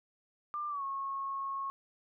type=tone with pitch glide; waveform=sine; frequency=1192 to 1093.1 Hz; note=D6 to C#6; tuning=+25 to -25 cents; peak=-34 dBFS; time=0.54-1.7 s; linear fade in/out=0 ms; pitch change=-150 cents; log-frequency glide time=0.69-0.83 s; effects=none